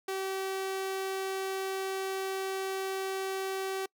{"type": "tone", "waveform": "sawtooth", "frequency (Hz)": 383.8, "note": "G4", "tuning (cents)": -37, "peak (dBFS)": -28, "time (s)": [0.08, 3.86], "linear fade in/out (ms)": 5, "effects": ["noise-tail reverb RT60 0.1 s tail -26 dB re dry"]}